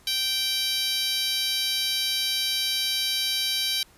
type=tone with high-pass filter; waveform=10% pulse; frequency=780 Hz; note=G5; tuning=9 cents flat; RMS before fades=-26 dBFS; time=0.07-3.83 s; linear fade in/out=2 ms; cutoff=3600 Hz; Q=1.5; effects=pink hiss -56 dBFS RMS until 3.97 s + resampled to 32000 Hz